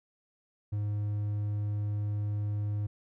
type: tone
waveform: triangle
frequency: 103.83 Hz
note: G#2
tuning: in tune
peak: -27 dBFS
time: 0.72-2.87 s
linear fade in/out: 10 ms
effects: none